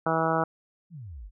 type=harmonic tone; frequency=162.2 Hz; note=E3; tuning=28 cents flat; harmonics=1 / 2 / 3 / 4 / 5 / 6 / 7 / 8 / 9; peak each=-31 / -32 / -31 / -29 / -30 / -33 / -34 / -30 / -35 dBFS; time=0.06-0.44 s; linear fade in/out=5 ms
type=exponential sweep; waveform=sine; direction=down; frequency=186.7 to 41.2 Hz; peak=-38 dBFS; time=0.9-1.31 s; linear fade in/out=50 ms
effects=none